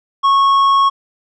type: tone with tanh clipping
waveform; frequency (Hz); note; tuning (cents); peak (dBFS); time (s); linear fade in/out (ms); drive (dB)
sine; 1100; C#6; -14; -10; 0.23-0.9; 20; 7
effects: none